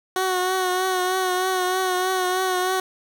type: tone with vibrato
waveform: 15% pulse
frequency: 369.9 Hz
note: F#4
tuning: in tune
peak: -14 dBFS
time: 0.16-2.8 s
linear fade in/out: 2 ms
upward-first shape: triangle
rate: 3.2 Hz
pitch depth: 38 cents each way
effects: none